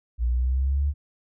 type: exponential sweep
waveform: sine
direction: up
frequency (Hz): 58 to 73.42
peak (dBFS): -20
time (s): 0.18-0.94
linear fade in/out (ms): 50
effects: none